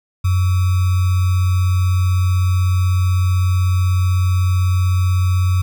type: tone with sample-and-hold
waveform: sine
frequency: 91.6 Hz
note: F#2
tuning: 17 cents flat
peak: -12 dBFS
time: 0.24-5.62 s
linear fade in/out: 10 ms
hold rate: 1225 Hz
effects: none